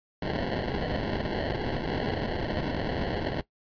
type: noise with sample-and-hold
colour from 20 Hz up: violet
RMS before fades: -30 dBFS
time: 0.22-3.41 s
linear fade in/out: 5 ms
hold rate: 1225 Hz
effects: noise-tail reverb RT60 0.1 s tail -17 dB re dry + resampled to 11025 Hz